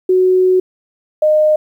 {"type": "tone pair in turn", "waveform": "sine", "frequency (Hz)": [370, 613.5], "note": ["F#4", "D#5"], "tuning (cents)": [0, -25], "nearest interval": "major sixth", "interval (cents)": 875, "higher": "second", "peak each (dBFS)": -8, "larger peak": "neither", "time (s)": [[0.09, 0.6], [1.22, 1.56]], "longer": "first", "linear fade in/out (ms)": 5, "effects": ["8-bit"]}